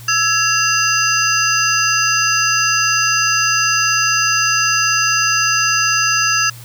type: tone cluster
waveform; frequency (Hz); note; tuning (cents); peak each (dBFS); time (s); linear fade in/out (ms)
sine; 1319 / 1680 / 2755 / 4898 / 6140; E6 / G#6 / F7 / D#8 / G8; +1 / +19 / -24 / -28 / -37; -19; 0.08-6.5; 5
effects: added 118 Hz sine -34 dBFS peak until 6.64 s + white hiss -40 dBFS RMS until 6.64 s